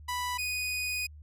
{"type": "tone pair in turn", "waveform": "sawtooth", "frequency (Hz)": [987.8, 2483], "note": ["B5", "D#7"], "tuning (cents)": [0, -4], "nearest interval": "octave + major third", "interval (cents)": 1596, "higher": "second", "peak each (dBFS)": -27, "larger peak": "neither", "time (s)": [[0.08, 0.38], [0.38, 1.07]], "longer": "second", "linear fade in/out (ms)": 10, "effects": ["added 75 Hz sine -46 dBFS peak until 1.22 s", "resampled to 32000 Hz"]}